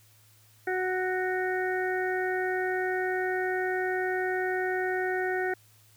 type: harmonic tone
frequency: 370 Hz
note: F#4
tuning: in tune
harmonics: 1 / 2 / 4 / 5 / 6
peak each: -29 / -33 / -34 / -34 / -45 dBFS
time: 0.67-5.54 s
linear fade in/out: 5 ms
effects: added 107 Hz sine -60 dBFS peak until 5.96 s + white hiss -61 dBFS RMS until 5.96 s